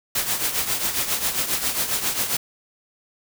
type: noise with tremolo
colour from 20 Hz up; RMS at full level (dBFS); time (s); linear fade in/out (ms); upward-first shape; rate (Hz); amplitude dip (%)
white; -21; 0.15-2.37; 5; triangle; 7.4; 70
effects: none